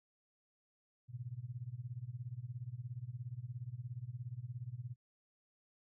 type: tone with tremolo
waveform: sine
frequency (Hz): 121.7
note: B2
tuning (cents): -25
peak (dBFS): -38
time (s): 1.08-4.96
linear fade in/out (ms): 50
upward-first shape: sine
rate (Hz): 17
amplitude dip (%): 90
effects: none